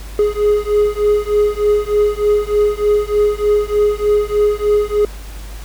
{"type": "beating tone pair", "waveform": "triangle", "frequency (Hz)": [415.3, 418.6], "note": ["G#4", "G#4"], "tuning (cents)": [0, 14], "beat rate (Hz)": 3.3, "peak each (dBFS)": -13, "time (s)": [0.19, 5.05], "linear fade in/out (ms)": 2, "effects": ["added 50 Hz sine -28 dBFS peak until 5.64 s", "pink hiss -38 dBFS RMS until 5.64 s"]}